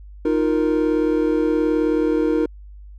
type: chord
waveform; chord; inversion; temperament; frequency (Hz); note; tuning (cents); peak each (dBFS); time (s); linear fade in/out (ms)
triangle; Eb suspended second; none; just; 311.1 / 350 / 466.7; Eb4 / F4 / Bb4; 0 / +4 / +2; -17 / -21 / -19; 0.25-2.46; 5
effects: added 50 Hz sine -37 dBFS peak until 2.98 s